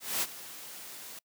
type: noise with ADSR envelope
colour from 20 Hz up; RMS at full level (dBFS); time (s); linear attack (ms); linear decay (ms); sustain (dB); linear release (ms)
white; -29; 0-1.19; 220; 40; -16; 3
effects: noise-tail reverb RT60 0.1 s tail -26 dB re dry + high-pass 150 Hz 12 dB/octave